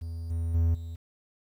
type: tone with level steps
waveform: triangle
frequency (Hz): 83.1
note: E2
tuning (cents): +15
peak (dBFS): -31 / -25 / -19 / -33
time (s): 0.01-0.96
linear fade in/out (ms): 10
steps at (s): 0.3 / 0.54 / 0.74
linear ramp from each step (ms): 10
effects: 10-bit